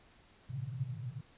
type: band-pass noise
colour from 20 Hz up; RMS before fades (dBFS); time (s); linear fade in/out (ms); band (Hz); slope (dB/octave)
white; -40; 0.49-1.21; 5; 110 to 150; 96
effects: pink hiss -63 dBFS RMS until 1.37 s + resampled to 8000 Hz